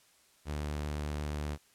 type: tone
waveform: sawtooth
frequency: 74.3 Hz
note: D2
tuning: 21 cents sharp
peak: -30 dBFS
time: 0.45-1.58 s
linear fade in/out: 50 ms
effects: white hiss -65 dBFS RMS until 1.74 s + low-pass 11000 Hz 12 dB/octave